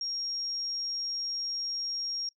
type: tone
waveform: sine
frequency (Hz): 5580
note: F8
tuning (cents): -2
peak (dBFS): -31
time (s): 0.01-2.29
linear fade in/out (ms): 2
effects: noise-tail reverb RT60 0.1 s tail -24 dB re dry